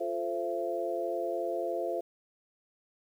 sine chord, F major seventh, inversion none, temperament equal with one note detuned, 349.2 / 440 / 523.3 / 673.9 Hz, F4 / A4 / C5 / E5, 0 / 0 / 0 / +38 cents, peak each -36 / -38 / -35 / -34 dBFS, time 0-2.01 s, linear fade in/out 10 ms, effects 10-bit

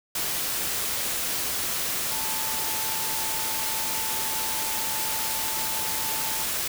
sine tone in noise, 880 Hz, A5, in tune, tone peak -36 dBFS, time 2.11-6.44 s, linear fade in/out 5 ms, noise white, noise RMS -28 dBFS, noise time 0.15-6.68 s, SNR -11 dB, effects none

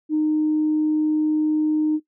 sine tone, 307.4 Hz, D#4, 21 cents flat, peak -16 dBFS, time 0.09-2 s, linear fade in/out 50 ms, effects noise-tail reverb RT60 0.1 s tail -17 dB re dry + tanh soft clip ceiling -12 dBFS

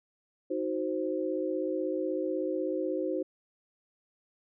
sine chord, C diminished, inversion first, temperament equal with one note detuned, 313.8 / 370 / 523.3 Hz, Eb4 / Gb4 / C5, +15 / 0 / 0 cents, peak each -33 dBFS, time 0.5-3.23 s, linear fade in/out 10 ms, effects none

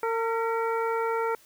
harmonic tone with a mistuned harmonic, 455.3 Hz, A#4, 41 cents flat, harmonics 1 / 2 / 3 / 4 / 5, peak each -27 / -30 / -32 / -42 / -41 dBFS, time 0.03-1.35 s, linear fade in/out 2 ms, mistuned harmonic 4, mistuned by +77 cents, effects white hiss -57 dBFS RMS until 1.45 s

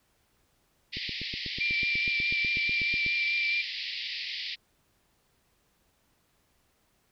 white band-pass noise, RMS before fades -36 dBFS, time 0.92-4.56 s, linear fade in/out 20 ms, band 1900 to 5000 Hz, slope 96 dB/octave
click train, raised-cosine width 3 ms, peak -27 dBFS, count 18, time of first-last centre 0.97-3.064 s, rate 8.12 Hz
sine tone with vibrato, 2357 Hz, D7, 6 cents sharp, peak -26 dBFS, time 1.6-3.62 s, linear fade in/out 10 ms, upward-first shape triangle, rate 4.7 Hz, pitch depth 22 cents each way
effects pink hiss -70 dBFS RMS until 7.11 s

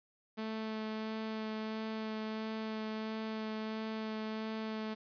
sawtooth tone with vibrato, 218.7 Hz, A3, 10 cents flat, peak -33 dBFS, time 0.37-4.95 s, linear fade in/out 20 ms, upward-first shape sine, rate 1.5 Hz, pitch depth 10 cents each way, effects resampled to 11025 Hz + 10-bit

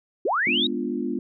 sine linear sweep, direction up, 301.4 to 3878 Hz, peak -20 dBFS, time 0.25-0.67 s, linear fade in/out 5 ms
sine chord, G# diminished seventh, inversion none, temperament equal, 207.7 / 246.9 / 293.7 / 349.2 Hz, G#3 / B3 / D4 / F4, 0 / 0 / 0 / 0 cents, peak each -32 / -28 / -31 / -30 dBFS, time 0.47-1.19 s, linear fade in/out 2 ms
effects none

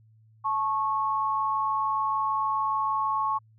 sine tone pair together, 872 / 1098.7 Hz, A5 / C#6, -16 / -16 cents, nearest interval major third, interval 400 cents, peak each -29 / -25 dBFS, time 0.44-3.39 s, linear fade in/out 20 ms, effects added 110 Hz sine -55 dBFS peak until 3.58 s

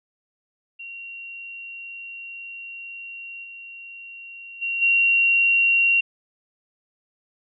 sine tone with level steps, 2751 Hz, F7, 27 cents flat, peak -34 / -37 / -23 / -15 dBFS, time 0.79-6.01 s, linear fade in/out 10 ms, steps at 3.43 / 4.61 / 4.81 s, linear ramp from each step 20 ms, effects none

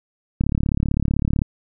click train, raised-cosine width 5 ms, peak -7 dBFS, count 37, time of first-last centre 0.41-1.418 s, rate 35.7 Hz, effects none

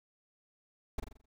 brown noise with echo, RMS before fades -33 dBFS, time 0.98-1 s, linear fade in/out 5 ms, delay 43 ms, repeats 6, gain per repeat -6 dB, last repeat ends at 1.258 s, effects none

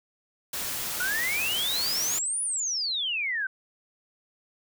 white noise, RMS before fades -32 dBFS, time 0.53-2.19 s, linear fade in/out 5 ms
sine exponential two-way sweep, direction up then down, 1423 to 9956 to 1508 Hz, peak -26 dBFS, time 1-3.47 s, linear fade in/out 5 ms, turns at 2.42 s
effects none

